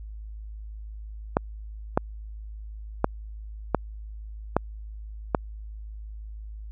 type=clicks; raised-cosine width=1 ms; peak=-5 dBFS; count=6; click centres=1.369 / 1.975 / 3.044 / 3.747 / 4.566 / 5.348 s; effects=added 53 Hz sine -36 dBFS peak until 6.71 s